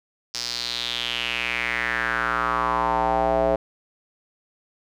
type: tone with band-pass filter sweep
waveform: square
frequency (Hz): 60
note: B1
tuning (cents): -49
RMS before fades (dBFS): -24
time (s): 0.34-3.56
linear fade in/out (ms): 5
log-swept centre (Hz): 5200 to 600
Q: 4.3
effects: none